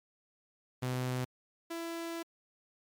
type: tone pair in turn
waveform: sawtooth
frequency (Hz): 126.9 / 334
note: B2 / E4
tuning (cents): +47 / +23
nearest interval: octave + perfect fourth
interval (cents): 1676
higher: second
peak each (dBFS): -28 / -33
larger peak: first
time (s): 0.82-1.25 / 1.7-2.23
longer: second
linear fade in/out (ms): 10
effects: MP3 96 kbps